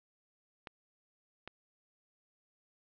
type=clicks; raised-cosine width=0.3 ms; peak=-27 dBFS; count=2; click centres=0.672 / 1.476 s; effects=low-pass 4000 Hz 12 dB/octave